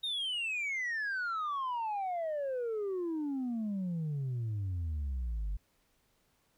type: exponential sweep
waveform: sine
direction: down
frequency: 3751 to 46.84 Hz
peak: -30 dBFS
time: 0.03-5.57 s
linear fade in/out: 10 ms
effects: tanh soft clip ceiling -31 dBFS + pink hiss -73 dBFS RMS until 6.57 s